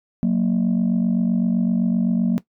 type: tone pair together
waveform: sine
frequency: 183.9 / 231.7 Hz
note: F#3 / A#3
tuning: -10 / -10 cents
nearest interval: major third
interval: 400 cents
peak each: -17 dBFS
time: 0.23-2.38 s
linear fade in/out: 0 ms
effects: noise-tail reverb RT60 0.1 s tail -18 dB re dry + tanh soft clip ceiling -13 dBFS